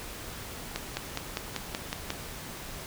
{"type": "accelerating click train", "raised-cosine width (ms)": 0.2, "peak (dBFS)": -13, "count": 8, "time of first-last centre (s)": [0.76, 2.104], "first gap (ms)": 210, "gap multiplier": 0.97, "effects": ["pink hiss -41 dBFS RMS until 2.86 s"]}